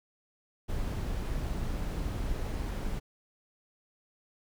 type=noise; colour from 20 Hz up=brown; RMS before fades=-33 dBFS; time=0.68-3 s; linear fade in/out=20 ms; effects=none